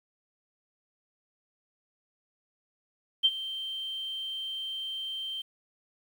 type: tone with ADSR envelope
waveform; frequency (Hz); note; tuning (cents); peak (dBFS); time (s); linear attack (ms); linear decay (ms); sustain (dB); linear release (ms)
sine; 3136; G7; 0; -17; 3.23-5.42; 22; 45; -16; 9
effects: 9-bit